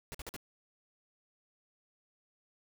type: noise bursts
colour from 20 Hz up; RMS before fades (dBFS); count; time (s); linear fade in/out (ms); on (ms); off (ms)
pink; -43; 4; 0.12-0.364; 0; 25; 48
effects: none